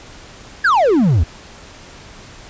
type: exponential sweep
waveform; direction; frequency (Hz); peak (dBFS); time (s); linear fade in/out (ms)
triangle; down; 1734 to 70.5; -8; 0.64-1.24; 10
effects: pink hiss -39 dBFS RMS until 2.49 s + resampled to 16000 Hz